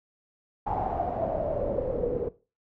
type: noise with low-pass filter sweep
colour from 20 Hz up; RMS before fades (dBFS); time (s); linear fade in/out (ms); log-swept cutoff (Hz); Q
pink; -29; 0.66-2.29; 10; 830 to 450; 9.1
effects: noise-tail reverb RT60 0.3 s tail -17 dB re dry